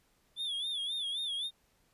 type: tone with vibrato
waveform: triangle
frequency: 3456 Hz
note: A7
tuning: 32 cents flat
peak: -32 dBFS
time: 0.36-1.51 s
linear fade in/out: 50 ms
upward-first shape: sine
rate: 3.8 Hz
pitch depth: 110 cents each way
effects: pink hiss -71 dBFS RMS until 1.93 s + resampled to 32000 Hz